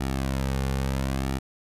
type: tone with flanger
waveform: sawtooth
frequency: 66.8 Hz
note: C2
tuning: 36 cents sharp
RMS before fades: -27 dBFS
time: 0-1.39 s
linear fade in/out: 10 ms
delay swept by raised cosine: 1.9 to 3.1 ms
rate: 0.73 Hz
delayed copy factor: -0.6
effects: resampled to 32000 Hz